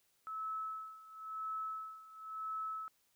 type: tone with tremolo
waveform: sine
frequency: 1300 Hz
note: E6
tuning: 24 cents flat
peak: -37 dBFS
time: 0.27-2.88 s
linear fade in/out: 0 ms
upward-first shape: sine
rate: 0.97 Hz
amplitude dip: 85%
effects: white hiss -75 dBFS RMS until 3.15 s